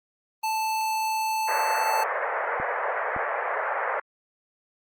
square tone, 879 Hz, A5, 2 cents flat, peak -25 dBFS, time 0.43-2.04 s, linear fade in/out 10 ms
pink band-pass noise, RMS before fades -28 dBFS, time 1.48-4 s, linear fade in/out 5 ms, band 490 to 2000 Hz, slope 48 dB/octave
clicks, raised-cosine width 2 ms, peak -22 dBFS, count 2, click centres 2.6 / 3.164 s
effects Opus 24 kbps

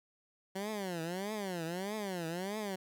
15% pulse tone with vibrato, 187.5 Hz, F#3, 23 cents sharp, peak -30 dBFS, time 0.55-2.76 s, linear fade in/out 10 ms, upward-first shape triangle, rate 1.6 Hz, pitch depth 280 cents each way, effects none

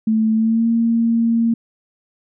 sine tone with pitch glide, 220 to 230.3 Hz, A3 to A#3, 0 to -21 cents, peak -13 dBFS, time 0.07-1.54 s, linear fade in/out 5 ms, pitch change +79 cents, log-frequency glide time 0.34-0.67 s, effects none

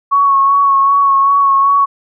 sine tone with vibrato, 1108.7 Hz, C#6, in tune, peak -7 dBFS, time 0.11-1.86 s, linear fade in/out 20 ms, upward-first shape sine, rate 2.6 Hz, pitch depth 24 cents each way, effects none

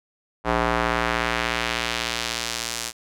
square tone with band-pass filter sweep, 58.27 Hz, A#1, in tune, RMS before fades -25 dBFS, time 0.44-2.93 s, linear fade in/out 50 ms, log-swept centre 950 to 7300 Hz, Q 0.93, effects none

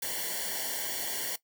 white noise with comb filter, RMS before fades -34 dBFS, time 0.02-1.36 s, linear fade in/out 5 ms, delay 0.79 ms, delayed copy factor -0.95, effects noise-tail reverb RT60 0.1 s tail -18 dB re dry

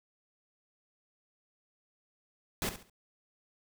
pink noise with echo, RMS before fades -33 dBFS, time 2.62-2.69 s, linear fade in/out 0 ms, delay 69 ms, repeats 3, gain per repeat -11 dB, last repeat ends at 2.897 s, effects none

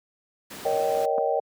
pink noise, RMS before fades -39 dBFS, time 0.5-1.06 s, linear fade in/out 10 ms
sine chord, Eb dominant seventh, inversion second, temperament just, 466.7 / 560 / 622.3 / 777.8 Hz, Bb4 / Db5 / Eb5 / G5, +2 / +18 / 0 / -14 cents, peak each -27 dBFS, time 0.65-1.4 s, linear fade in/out 5 ms
clicks, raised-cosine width 1 ms, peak -23 dBFS, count 2, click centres 1.18 / 1.184 s
effects high-pass 150 Hz 12 dB/octave

